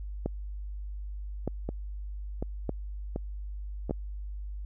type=two click trains; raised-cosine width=2 ms; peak=-19 / -16 dBFS; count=4 / 4; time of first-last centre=1.69-3.896 / 0.26-3.91 s; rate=1.36 / 0.822 Hz; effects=added 50 Hz sine -35 dBFS peak until 4.65 s